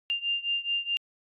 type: beating tone pair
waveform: sine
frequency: 2794 / 2798.7 Hz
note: F7 / F7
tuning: 0 / +3 cents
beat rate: 4.7 Hz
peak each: -29 / -31 dBFS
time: 0.1-0.97 s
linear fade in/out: 0 ms
effects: AAC 64 kbps